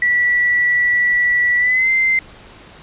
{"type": "tone with pitch glide", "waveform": "sine", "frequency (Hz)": [1952, 2080], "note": ["B6", "C7"], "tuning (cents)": [-21, -11], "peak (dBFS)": -12, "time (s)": [0.02, 2.19], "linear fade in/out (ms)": 2, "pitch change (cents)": 110, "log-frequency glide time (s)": [1.58, 1.89], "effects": ["pink hiss -41 dBFS RMS until 2.82 s", "resampled to 8000 Hz"]}